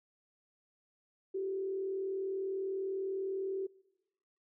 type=tone with frequency modulation; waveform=sine; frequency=385.3 Hz; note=G4; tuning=30 cents flat; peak=-33 dBFS; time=1.34-3.67 s; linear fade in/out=10 ms; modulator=40 Hz; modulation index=0.45; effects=noise-tail reverb RT60 1.0 s tail -23 dB re dry